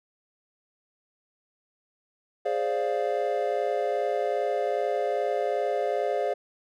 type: chord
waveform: triangle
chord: D half-diminished seventh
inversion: second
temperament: equal with one note detuned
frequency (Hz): 415.3 / 524.8 / 587.3 / 698.5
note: Ab4 / C5 / D5 / F5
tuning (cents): 0 / +5 / 0 / 0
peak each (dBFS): -28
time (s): 2.45-6.34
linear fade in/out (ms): 10
effects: none